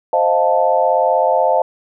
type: chord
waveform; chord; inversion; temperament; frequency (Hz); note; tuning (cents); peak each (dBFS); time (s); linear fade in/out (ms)
sine; F dominant seventh; second; equal; 523.3 / 622.3 / 698.5 / 880; C5 / Eb5 / F5 / A5; 0 / 0 / 0 / 0; -17; 0.13-1.62; 2
effects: none